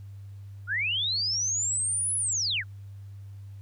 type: linear two-way sweep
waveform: sine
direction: up then down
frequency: 1349 to 10390 to 1349 Hz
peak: -25 dBFS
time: 0.67-2.64 s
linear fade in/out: 50 ms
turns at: 2.16 s
effects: added 99 Hz sine -40 dBFS peak until 3.61 s + pink hiss -66 dBFS RMS until 3.61 s